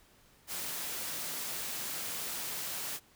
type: high-pass noise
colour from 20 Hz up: white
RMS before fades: -38 dBFS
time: 0.47-3 s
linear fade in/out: 50 ms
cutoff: 100 Hz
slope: 48 dB/octave
effects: pink hiss -63 dBFS RMS until 3.15 s